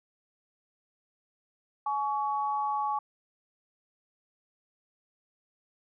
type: tone pair together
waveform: sine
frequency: 845 / 1125.3 Hz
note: G#5 / C#6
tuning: +30 / +26 cents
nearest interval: perfect fourth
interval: 496 cents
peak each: -29 / -31 dBFS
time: 1.86-2.99 s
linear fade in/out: 5 ms
effects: none